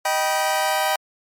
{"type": "chord", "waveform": "sawtooth", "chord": "Eb augmented", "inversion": "none", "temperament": "just", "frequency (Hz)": [622.3, 777.8, 972.3], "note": ["Eb5", "G5", "B5"], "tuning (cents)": [0, -14, -27], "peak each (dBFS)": [-20, -18, -21], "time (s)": [0.05, 0.96], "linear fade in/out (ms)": 5, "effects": ["MP3 64 kbps"]}